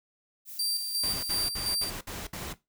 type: noise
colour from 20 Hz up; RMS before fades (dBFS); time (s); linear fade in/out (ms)
violet; -42; 0.45-1.47; 50
type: tone with tremolo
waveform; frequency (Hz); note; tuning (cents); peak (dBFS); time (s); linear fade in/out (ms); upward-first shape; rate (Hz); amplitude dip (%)
sawtooth; 4699; D8; 0; -24; 0.59-1.9; 5; square; 2.8; 50
type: noise bursts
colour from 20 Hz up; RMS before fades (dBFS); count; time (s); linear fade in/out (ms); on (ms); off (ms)
pink; -38; 6; 1.03-2.53; 5; 200; 60
type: noise with exponential growth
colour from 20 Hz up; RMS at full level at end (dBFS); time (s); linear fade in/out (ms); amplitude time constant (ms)
brown; -36; 2.41-2.54; 0; 27
effects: noise-tail reverb RT60 0.2 s tail -17 dB re dry